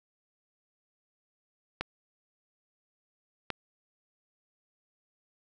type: clicks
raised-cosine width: 0.3 ms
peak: -15 dBFS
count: 2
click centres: 1.81 / 3.503 s
effects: none